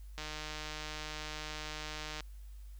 click train, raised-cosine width 0.2 ms, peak -24 dBFS, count 311, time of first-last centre 0.18-2.206 s, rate 153 Hz, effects added 50 Hz sine -46 dBFS peak until 2.79 s + white hiss -68 dBFS RMS until 2.79 s

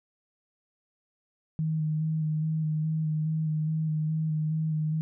sine tone with vibrato, 156.3 Hz, D#3, 8 cents sharp, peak -25 dBFS, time 1.59-5.01 s, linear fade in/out 0 ms, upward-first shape square, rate 2.4 Hz, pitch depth 18 cents each way, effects none

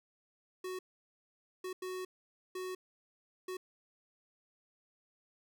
square tone bursts at uneven times, 370 Hz, F#4, in tune, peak -39 dBFS, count 5, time 0.64-0.79 / 1.64-1.73 / 1.82-2.05 / 2.55-2.75 / 3.48-3.57 s, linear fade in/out 5 ms, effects none

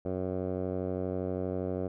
10% pulse tone with low-pass filter, 92.5 Hz, F#2, in tune, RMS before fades -33 dBFS, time 0.05-1.88 s, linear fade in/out 5 ms, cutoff 600 Hz, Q 1.7, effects none

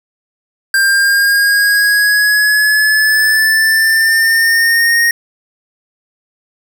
square exponential sweep, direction up, 1587 to 1864.7 Hz, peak -9 dBFS, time 0.74-5.11 s, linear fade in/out 2 ms, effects none

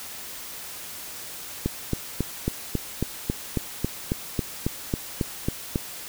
click train, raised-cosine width 3 ms, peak -10 dBFS, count 16, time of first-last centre 1.66-5.758 s, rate 3.66 Hz, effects white hiss -38 dBFS RMS until 6.08 s

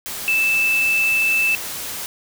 sine tone in noise, 2637 Hz, E7, in tune, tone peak -15 dBFS, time 0.28-1.55 s, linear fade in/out 0 ms, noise white, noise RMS -29 dBFS, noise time 0.06-2.06 s, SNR +11 dB, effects none

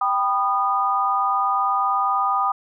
sine chord, G augmented, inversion none, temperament equal with one note detuned, 784 / 987.8 / 1228.1 Hz, G5 / B5 / D#6, 0 / 0 / -23 cents, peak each -23 / -25 / -20 dBFS, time 0.01-2.52 s, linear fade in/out 5 ms, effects none

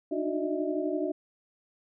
sine tone cluster, 299.5 / 311.4 / 366.2 / 607 / 647 Hz, D4 / D#4 / F#4 / D#5 / E5, +34 / +2 / -18 / -43 / -32 cents, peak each -32 / -36 / -32 / -36 / -35 dBFS, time 0.11-1.12 s, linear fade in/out 10 ms, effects none

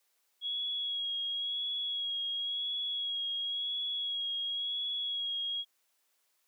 sine tone with vibrato, 3322 Hz, G#7, in tune, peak -32 dBFS, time 0.41-5.65 s, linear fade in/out 50 ms, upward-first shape sine, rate 0.95 Hz, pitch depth 25 cents each way, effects white hiss -75 dBFS RMS until 6.47 s + high-pass 400 Hz 12 dB/octave

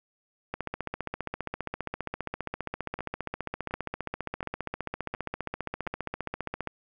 two click trains, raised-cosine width 0.5 ms, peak -17 / -22 dBFS, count 93 / 5, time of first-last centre 0.54-6.673 / 2.99-5.868 s, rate 15 / 1.39 Hz, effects none

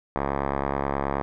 5% pulse tone with low-pass filter, 69.4 Hz, C#2, 3 cents sharp, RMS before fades -27 dBFS, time 0.16-1.22 s, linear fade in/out 0 ms, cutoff 1300 Hz, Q 3.8, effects none

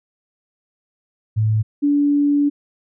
sine tone pair in turn, 108.8 / 288.3 Hz, A2 / D4, -19 / -32 cents, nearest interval octave + perfect fourth, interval 1687 cents, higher second, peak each -14 / -13 dBFS, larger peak second, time 1.36-1.63 / 1.82-2.5 s, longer second, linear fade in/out 20 ms, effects none

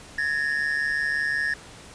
triangle tone pair together, 1681.6 / 1827 Hz, G#6 / A#6, +21 / -35 cents, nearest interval minor second, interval 144 cents, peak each -24 / -24 dBFS, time 0.18-1.54 s, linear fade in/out 5 ms, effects pink hiss -45 dBFS RMS until 1.94 s + resampled to 22050 Hz

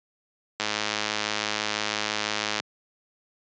click train, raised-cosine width 0.2 ms, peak -8 dBFS, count 213, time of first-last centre 0.6-2.6 s, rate 106 Hz, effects high-pass 150 Hz 12 dB/octave + resampled to 16000 Hz

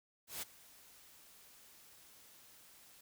white noise with ADSR envelope, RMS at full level -41 dBFS, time 0.27-3.01 s, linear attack 150 ms, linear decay 19 ms, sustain -20 dB, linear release 4 ms, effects none

